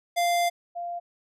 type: tone pair in turn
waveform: square / sine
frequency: 695 / 695 Hz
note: F5 / F5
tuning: -9 / -9 cents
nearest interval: unison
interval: 0 cents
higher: neither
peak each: -22 / -30 dBFS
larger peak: first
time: 0.16-0.5 / 0.75-1 s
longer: first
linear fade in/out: 20 ms
effects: resampled to 32000 Hz